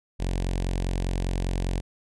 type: tone with notch filter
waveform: sawtooth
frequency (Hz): 45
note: F#1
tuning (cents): -47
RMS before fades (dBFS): -27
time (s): 0.19-1.81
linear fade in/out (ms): 20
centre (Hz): 1300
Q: 1.4
effects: resampled to 24000 Hz